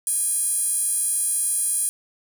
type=tone with high-pass filter; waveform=sawtooth; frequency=817 Hz; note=G#5; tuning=29 cents flat; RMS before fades=-23 dBFS; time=0.07-1.89 s; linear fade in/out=0 ms; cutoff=9500 Hz; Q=9.7; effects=none